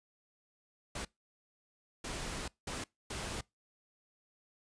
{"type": "noise bursts at uneven times", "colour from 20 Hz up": "pink", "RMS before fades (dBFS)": -40, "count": 4, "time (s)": [[0.95, 1.05], [2.04, 2.48], [2.67, 2.84], [3.1, 3.41]], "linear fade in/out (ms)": 5, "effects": ["noise-tail reverb RT60 0.2 s tail -24 dB re dry", "resampled to 22050 Hz"]}